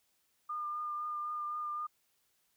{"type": "tone with vibrato", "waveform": "sine", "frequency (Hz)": 1207, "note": "D6", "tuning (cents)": 47, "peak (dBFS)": -35, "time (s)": [0.49, 1.87], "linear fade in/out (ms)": 10, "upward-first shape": "triangle", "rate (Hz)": 3.9, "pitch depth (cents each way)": 19, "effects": ["white hiss -75 dBFS RMS until 2.56 s"]}